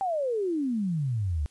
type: exponential sweep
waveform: sine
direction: down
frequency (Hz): 798 to 68.9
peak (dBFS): -25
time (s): 0.01-1.46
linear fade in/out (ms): 0
effects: white hiss -62 dBFS RMS until 1.5 s + resampled to 24000 Hz